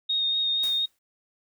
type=tone with vibrato; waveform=sine; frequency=3710 Hz; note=A#7; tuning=9 cents flat; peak=-22 dBFS; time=0.09-0.86 s; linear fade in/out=10 ms; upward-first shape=sine; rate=4.2 Hz; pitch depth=15 cents each way
type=noise with exponential decay; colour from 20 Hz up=white; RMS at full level=-37 dBFS; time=0.63-0.99 s; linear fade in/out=5 ms; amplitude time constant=77 ms
effects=noise-tail reverb RT60 0.1 s tail -26 dB re dry